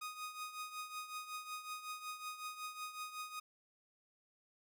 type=tone with tremolo; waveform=sawtooth; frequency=1244.5 Hz; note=D#6; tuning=in tune; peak=-37 dBFS; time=0.01-3.4 s; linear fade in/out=10 ms; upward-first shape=triangle; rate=5.4 Hz; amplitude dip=75%; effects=none